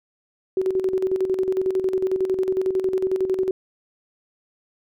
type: tone with tremolo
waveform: sine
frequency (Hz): 376.8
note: F#4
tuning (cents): +32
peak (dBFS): -17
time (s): 0.57-3.51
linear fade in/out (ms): 2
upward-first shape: square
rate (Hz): 11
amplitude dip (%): 60
effects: none